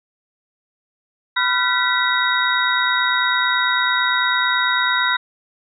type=tone cluster; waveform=sine; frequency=997 / 1389 / 1518 / 1961 / 3772 Hz; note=B5 / F6 / F#6 / B6 / A#7; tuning=+16 / -10 / +44 / -13 / +20 cents; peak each=-22 dBFS; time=1.36-5.17 s; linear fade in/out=10 ms; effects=none